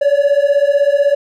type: beating tone pair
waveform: triangle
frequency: 561 / 577 Hz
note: C#5 / D5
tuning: +21 / -31 cents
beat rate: 16 Hz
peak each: -10 dBFS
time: 0.01-1.15 s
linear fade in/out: 10 ms
effects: tanh soft clip ceiling -3 dBFS